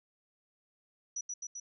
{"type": "tone with echo", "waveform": "sine", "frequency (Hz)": 5880, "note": "F#8", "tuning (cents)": -12, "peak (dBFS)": -34, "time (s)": [1.16, 1.21], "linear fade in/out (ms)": 5, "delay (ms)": 130, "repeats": 3, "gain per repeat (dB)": -2, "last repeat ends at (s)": 1.6, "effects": []}